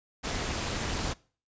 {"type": "noise with amplitude modulation", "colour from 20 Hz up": "pink", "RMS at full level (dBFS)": -29, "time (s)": [0.23, 1.14], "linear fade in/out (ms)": 20, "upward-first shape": "sine", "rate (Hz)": 224, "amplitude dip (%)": 65, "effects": ["noise-tail reverb RT60 0.4 s tail -22 dB re dry", "resampled to 16000 Hz"]}